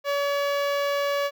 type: tone with notch filter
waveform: sawtooth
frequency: 568 Hz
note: C#5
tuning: 42 cents sharp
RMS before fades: -25 dBFS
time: 0.04-1.31 s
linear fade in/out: 50 ms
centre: 9100 Hz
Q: 0.53
effects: none